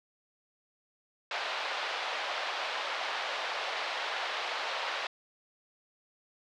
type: band-pass noise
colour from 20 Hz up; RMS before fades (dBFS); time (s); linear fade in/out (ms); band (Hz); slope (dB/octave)
pink; -35; 1.31-5.07; 2; 600 to 4200; 24
effects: none